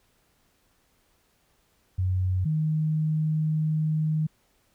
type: tone pair in turn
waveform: sine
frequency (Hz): 92.5 / 155.57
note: F#2 / D#3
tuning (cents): 0 / 0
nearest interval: major sixth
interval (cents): 900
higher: second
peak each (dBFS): -22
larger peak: neither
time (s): 1.98-2.45 / 2.45-4.27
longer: second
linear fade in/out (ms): 10
effects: pink hiss -67 dBFS RMS until 4.74 s